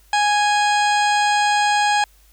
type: harmonic tone with a mistuned harmonic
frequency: 830 Hz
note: G#5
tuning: 1 cent flat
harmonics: 1 / 2 / 3 / 4 / 5 / 6 / 8 / 9 / 10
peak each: -16 / -22 / -26 / -28 / -30 / -32 / -34 / -35 / -36 dBFS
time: 0.13-2.04 s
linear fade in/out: 2 ms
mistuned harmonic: 4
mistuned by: -28 cents
effects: added 50 Hz sine -51 dBFS peak until 2.32 s + white hiss -56 dBFS RMS until 2.32 s